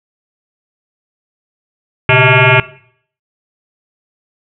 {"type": "tone with frequency modulation", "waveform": "sine", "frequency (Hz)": 1143, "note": "D6", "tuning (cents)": -47, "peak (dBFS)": -5, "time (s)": [2.09, 2.6], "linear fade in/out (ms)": 2, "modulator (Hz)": 256, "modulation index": 6.1, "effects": ["noise-tail reverb RT60 0.6 s tail -18 dB re dry"]}